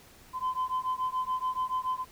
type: beating tone pair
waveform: sine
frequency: 1020 / 1027 Hz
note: C6 / C6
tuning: -44 / -33 cents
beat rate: 7 Hz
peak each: -30 dBFS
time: 0.33-2.05 s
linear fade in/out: 50 ms
effects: tanh soft clip ceiling -24 dBFS + pink hiss -55 dBFS RMS until 2.11 s